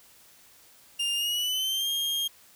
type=tone with pitch glide; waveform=40% pulse; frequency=2808 to 3226 Hz; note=F7 to G7; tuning=+9 to +49 cents; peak=-25 dBFS; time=0.99-2.28 s; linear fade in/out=10 ms; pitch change=+240 cents; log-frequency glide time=1.15-1.9 s; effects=white hiss -56 dBFS RMS until 2.55 s